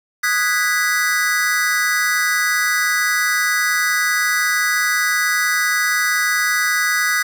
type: chord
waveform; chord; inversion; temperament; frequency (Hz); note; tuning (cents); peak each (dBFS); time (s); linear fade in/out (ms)
square; G# minor seventh; second; equal with one note detuned; 1244.5 / 1480 / 1649.7 / 1975.5; D#6 / F#6 / G#6 / B6; 0 / 0 / -12 / 0; -25 / -23 / -22 / -20; 0.23-7.23; 10
effects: 7-bit